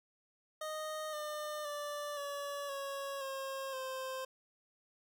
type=tone with pitch steps; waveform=25% pulse; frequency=620 / 602.7 / 585.9 / 569.5 / 553.6 / 538.2 / 523.2 Hz; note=D#5 / D5 / D5 / C#5 / C#5 / C5 / C5; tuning=-6 / +45 / -4 / +47 / -2 / +49 / 0 cents; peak=-35 dBFS; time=0.61-4.25 s; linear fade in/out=5 ms; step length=520 ms; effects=12-bit